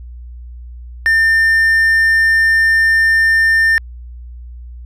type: tone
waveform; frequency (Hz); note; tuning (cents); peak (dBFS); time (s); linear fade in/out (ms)
triangle; 1800; A6; +39; -7; 1.06-3.78; 0
effects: added 60 Hz sine -29 dBFS peak until 4.85 s